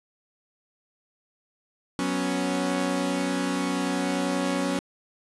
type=chord; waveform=sawtooth; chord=F# suspended fourth; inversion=none; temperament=equal; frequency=185 / 246.9 / 277.2 Hz; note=F#3 / B3 / C#4; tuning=0 / 0 / 0 cents; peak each=-26 / -27 / -23 dBFS; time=1.99-4.79 s; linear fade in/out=0 ms; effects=resampled to 24000 Hz + 8-bit